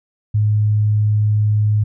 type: tone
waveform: sine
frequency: 105.8 Hz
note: G#2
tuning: 33 cents sharp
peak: -12 dBFS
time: 0.34-1.84 s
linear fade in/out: 10 ms
effects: none